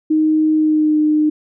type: tone with pitch glide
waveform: sine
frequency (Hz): 311.1 to 304.7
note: D#4 to D#4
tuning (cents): 0 to -36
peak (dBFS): -11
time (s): 0.1-1.3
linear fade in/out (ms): 10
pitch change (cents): -36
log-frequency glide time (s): 0.54-0.98
effects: none